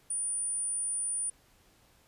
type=tone; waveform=sine; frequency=9397 Hz; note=D9; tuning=in tune; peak=-30 dBFS; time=0.1-1.3 s; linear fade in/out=5 ms; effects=pink hiss -64 dBFS RMS until 2.07 s + resampled to 32000 Hz